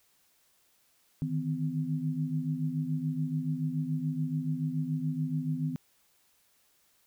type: tone cluster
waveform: sine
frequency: 151.3 / 158.3 / 254.5 Hz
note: D#3 / D#3 / C4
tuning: -48 / +30 / -48 cents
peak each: -34 / -32 / -34 dBFS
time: 1.22-5.76 s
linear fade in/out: 0 ms
effects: white hiss -68 dBFS RMS until 7.06 s